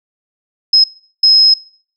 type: tone bursts at uneven times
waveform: sine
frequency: 5130 Hz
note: E8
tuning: 48 cents flat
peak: -5 dBFS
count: 2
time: 0.73-0.84 / 1.23-1.54 s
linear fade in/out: 5 ms
effects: noise-tail reverb RT60 0.5 s tail -23 dB re dry